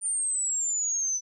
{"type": "exponential sweep", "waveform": "sine", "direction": "down", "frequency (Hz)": [9130, 5980], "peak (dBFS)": -25, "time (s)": [0.01, 1.21], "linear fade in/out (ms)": 50, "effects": []}